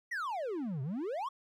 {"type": "exponential two-way sweep", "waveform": "triangle", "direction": "down then up", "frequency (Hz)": [2007, 124.7, 1167], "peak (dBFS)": -32, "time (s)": [0.11, 1.29], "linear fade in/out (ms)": 10, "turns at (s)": 0.82, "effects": []}